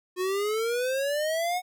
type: exponential sweep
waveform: square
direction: up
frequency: 360 to 740 Hz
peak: -26 dBFS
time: 0.16-1.62 s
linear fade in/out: 50 ms
effects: none